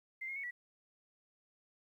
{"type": "tone with pitch steps", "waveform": "sine", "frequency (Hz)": [2085, 2145, 2215, 1946], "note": ["C7", "C7", "C#7", "B6"], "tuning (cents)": [-7, 42, -2, -26], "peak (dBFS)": -39, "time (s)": [0.21, 0.51], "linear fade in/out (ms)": 10, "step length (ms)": 75, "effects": ["12-bit"]}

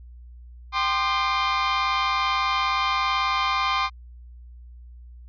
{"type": "chord", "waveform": "sawtooth", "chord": "G suspended fourth", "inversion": "none", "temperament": "equal with one note detuned", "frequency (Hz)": [784, 1046.5, 1204.9], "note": ["G5", "C6", "D6"], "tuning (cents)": [0, 0, 44], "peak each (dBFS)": [-26, -20, -21], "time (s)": [0.72, 3.9], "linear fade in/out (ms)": 50, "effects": ["added 60 Hz sine -41 dBFS peak until 5.28 s", "resampled to 11025 Hz"]}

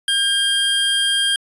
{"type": "tone pair together", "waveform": "square", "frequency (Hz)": [1605, 3208], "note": ["G6", "G7"], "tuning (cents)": [40, 39], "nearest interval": "octave", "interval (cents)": 1199, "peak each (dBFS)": [-23, -17], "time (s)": [0.08, 1.36], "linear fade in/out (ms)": 2, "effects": ["resampled to 24000 Hz"]}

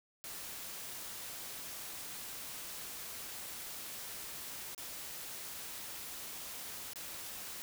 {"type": "noise with dropouts", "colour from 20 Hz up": "white", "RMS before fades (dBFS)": -45, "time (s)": [0.24, 7.62], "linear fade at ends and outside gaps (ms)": 0, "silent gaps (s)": [[4.748, 4.779], [6.934, 6.958]], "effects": []}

